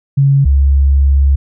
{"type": "tone pair in turn", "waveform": "sine", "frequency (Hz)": [138.59, 69.08], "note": ["C#3", "C#2"], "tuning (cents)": [0, -5], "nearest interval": "octave", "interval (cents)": 1205, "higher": "first", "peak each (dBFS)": -6, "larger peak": "neither", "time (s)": [[0.17, 0.45], [0.45, 1.36]], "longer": "second", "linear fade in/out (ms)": 10, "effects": []}